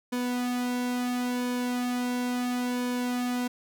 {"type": "tone with flanger", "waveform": "sawtooth", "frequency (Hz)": 246.9, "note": "B3", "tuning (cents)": 0, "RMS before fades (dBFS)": -29, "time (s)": [0.12, 3.48], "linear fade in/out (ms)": 10, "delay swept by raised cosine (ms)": [1.5, 2.4], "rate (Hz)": 0.73, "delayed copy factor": -0.75, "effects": []}